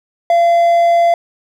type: tone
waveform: triangle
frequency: 684 Hz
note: F5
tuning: 36 cents flat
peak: -6 dBFS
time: 0.3-1.14 s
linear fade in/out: 2 ms
effects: none

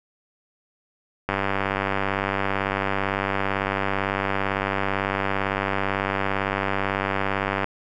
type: click train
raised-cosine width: 0.5 ms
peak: -8 dBFS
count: 623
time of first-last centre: 1.29-7.643 s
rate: 97.9 Hz
effects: none

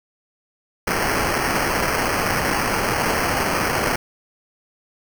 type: noise with sample-and-hold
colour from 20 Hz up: violet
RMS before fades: -21 dBFS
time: 0.87-3.96 s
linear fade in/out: 5 ms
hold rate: 3675 Hz
effects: none

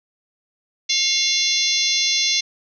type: harmonic tone with a mistuned harmonic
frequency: 691 Hz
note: F5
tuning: 19 cents flat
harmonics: 3 / 4 / 5 / 6 / 7 / 8 / 9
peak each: -26 / -28 / -23 / -23 / -27 / -24 / -24 dBFS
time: 0.89-2.41 s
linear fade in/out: 10 ms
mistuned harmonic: 3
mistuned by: +67 cents
effects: none

